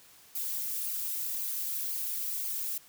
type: noise with flanger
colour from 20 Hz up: violet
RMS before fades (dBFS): -34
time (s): 0.35-2.78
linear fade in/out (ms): 5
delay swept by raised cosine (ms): 0.53 to 5.83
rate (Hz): 1.9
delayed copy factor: -0.85
effects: white hiss -57 dBFS RMS until 2.88 s